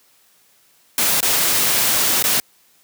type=noise with dropouts; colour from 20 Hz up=white; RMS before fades=-17 dBFS; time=0.98-2.4 s; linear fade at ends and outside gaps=1 ms; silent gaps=1.205-1.228 / 2.225-2.24 s; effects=white hiss -56 dBFS RMS until 2.83 s + high-pass 100 Hz 12 dB/octave